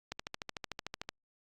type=click train; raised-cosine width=0.2 ms; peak=-20 dBFS; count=14; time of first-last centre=0.12-1.09 s; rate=13.4 Hz; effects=Opus 48 kbps